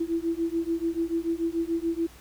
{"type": "beating tone pair", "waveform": "sine", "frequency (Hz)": [329.6, 336.5], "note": ["E4", "E4"], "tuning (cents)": [0, 36], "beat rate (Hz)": 6.9, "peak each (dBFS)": -28, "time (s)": [0, 2.07], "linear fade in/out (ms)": 10, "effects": ["added 60 Hz sine -51 dBFS peak until 2.2 s", "pink hiss -52 dBFS RMS until 2.2 s"]}